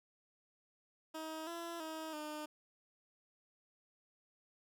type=tone with pitch steps; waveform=15% pulse; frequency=316.8 / 338.1 / 317.4 / 303.1 Hz; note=D#4 / E4 / D#4 / D#4; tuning=+31 / +44 / +35 / -45 cents; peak=-36 dBFS; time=1.14-2.46 s; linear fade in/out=10 ms; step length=330 ms; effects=none